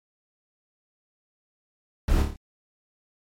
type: noise with echo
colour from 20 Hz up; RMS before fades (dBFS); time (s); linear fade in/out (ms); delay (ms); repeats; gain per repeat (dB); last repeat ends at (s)
brown; -22; 2.08-2.22; 2; 28; 5; -4; 2.36
effects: MP3 64 kbps